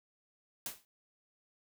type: noise with exponential decay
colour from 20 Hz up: white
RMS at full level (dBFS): -36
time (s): 0.66-0.85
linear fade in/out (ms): 1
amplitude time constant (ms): 40
effects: none